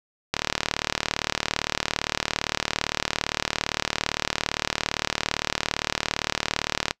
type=click train; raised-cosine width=0.2 ms; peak=-4 dBFS; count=248; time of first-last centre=0.34-6.909 s; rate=37.6 Hz; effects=noise-tail reverb RT60 0.1 s tail -24 dB re dry